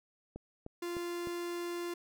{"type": "click train", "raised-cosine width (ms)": 2, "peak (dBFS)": -30, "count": 4, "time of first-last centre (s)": [0.36, 1.272], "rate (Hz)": 3.29}
{"type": "tone", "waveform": "45% pulse", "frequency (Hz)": 347.3, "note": "F4", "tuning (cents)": -10, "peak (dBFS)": -36, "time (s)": [0.82, 1.94], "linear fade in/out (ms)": 5}
{"effects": []}